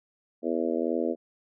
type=harmonic tone; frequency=82.41 Hz; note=E2; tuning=in tune; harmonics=3 / 4 / 5 / 6 / 7 / 8; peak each=-31 / -30 / -32 / -32 / -34 / -37 dBFS; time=0.42-1.16 s; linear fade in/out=50 ms; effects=none